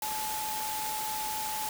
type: tone in noise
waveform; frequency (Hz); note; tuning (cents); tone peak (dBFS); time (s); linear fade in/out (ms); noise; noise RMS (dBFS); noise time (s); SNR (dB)
sine; 862; A5; -36; -34; 0.02-1.69; 2; white; -36; 0.02-1.69; -1
effects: none